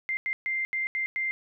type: tone bursts at uneven times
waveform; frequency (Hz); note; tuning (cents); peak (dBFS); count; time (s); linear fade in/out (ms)
sine; 2093; C7; 0; -26; 6; 0.09-0.17 / 0.26-0.33 / 0.46-0.65 / 0.73-0.87 / 0.95-1.06 / 1.16-1.31; 0
effects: none